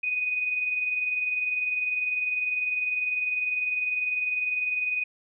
sine tone pair together, 2471 / 2491 Hz, D#7 / D#7, -13 / +1 cents, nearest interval unison, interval 14 cents, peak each -35 / -25 dBFS, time 0.03-5.04 s, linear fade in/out 10 ms, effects none

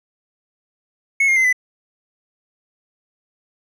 triangle tone with pitch steps, 2194 / 2128 / 2064 / 2001 Hz, C#7 / C7 / C7 / B6, -18 / +29 / -24 / +22 cents, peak -11 dBFS, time 1.2-1.528 s, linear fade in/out 5 ms, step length 82 ms, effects none

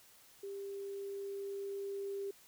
sine tone with level ramp, 396.6 Hz, G4, 20 cents sharp, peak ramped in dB -41 to -37 dBFS, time 0.43-2.31 s, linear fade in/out 5 ms, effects white hiss -62 dBFS RMS until 2.47 s

